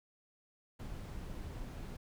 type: noise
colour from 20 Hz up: brown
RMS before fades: -44 dBFS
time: 0.79-1.97 s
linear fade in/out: 10 ms
effects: none